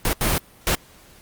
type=noise bursts at uneven times; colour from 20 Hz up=pink; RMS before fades=-20 dBFS; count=3; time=0.05-0.13 / 0.21-0.38 / 0.67-0.75 s; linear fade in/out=0 ms; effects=pink hiss -50 dBFS RMS until 1.21 s + Opus 32 kbps